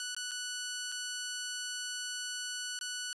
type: tone with dropouts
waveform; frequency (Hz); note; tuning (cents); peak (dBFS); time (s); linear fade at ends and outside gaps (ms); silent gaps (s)
10% pulse; 1480; F#6; 0; -28; 0-3.13; 1; 0.148-0.165 / 0.311-0.316 / 0.918-0.922 / 2.79-2.811
effects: resampled to 22050 Hz